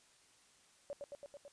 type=tone with echo; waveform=sine; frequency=571 Hz; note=D5; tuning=49 cents flat; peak=-40 dBFS; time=0.9-0.93 s; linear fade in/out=0 ms; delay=110 ms; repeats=5; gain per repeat=-2 dB; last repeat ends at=1.48 s; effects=white hiss -67 dBFS RMS until 1.52 s + resampled to 22050 Hz